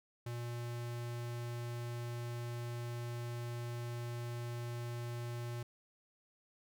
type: tone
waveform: square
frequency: 119.4 Hz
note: A#2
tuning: 42 cents sharp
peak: -40 dBFS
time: 0.26-5.63 s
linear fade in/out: 5 ms
effects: none